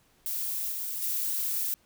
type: noise with level steps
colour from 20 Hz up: violet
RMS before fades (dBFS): -32 / -34 / -30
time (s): 0.26-1.74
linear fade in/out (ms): 0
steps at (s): 0.72 / 1.02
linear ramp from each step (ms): 2
effects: pink hiss -65 dBFS RMS until 1.85 s